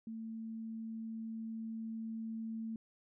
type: tone with level ramp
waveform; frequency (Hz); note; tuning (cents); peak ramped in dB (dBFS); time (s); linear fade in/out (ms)
sine; 223.9; A3; +30; -41 to -38; 0.07-2.76; 2
effects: none